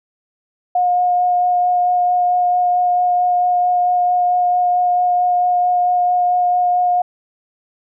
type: tone with vibrato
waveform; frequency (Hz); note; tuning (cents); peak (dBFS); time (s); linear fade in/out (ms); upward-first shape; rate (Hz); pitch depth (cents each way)
sine; 717; F5; +45; -12; 0.75-7.02; 5; sine; 4.5; 9
effects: none